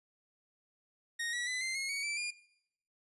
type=tone with pitch steps; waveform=sawtooth; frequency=1864.7 / 1934.9 / 2008 / 2083 / 2162 / 2243 / 2328 / 2415 Hz; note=A#6 / B6 / B6 / C7 / C#7 / C#7 / D7 / D7; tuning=0 / -36 / +28 / -8 / -44 / +20 / -16 / +48 cents; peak=-31 dBFS; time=1.19-2.31 s; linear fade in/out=10 ms; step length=140 ms; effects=noise-tail reverb RT60 0.7 s tail -19 dB re dry + resampled to 24000 Hz